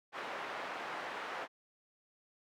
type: band-pass noise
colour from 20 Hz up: pink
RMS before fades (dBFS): -42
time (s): 0.12-1.48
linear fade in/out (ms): 50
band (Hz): 630 to 1900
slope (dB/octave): 12
effects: none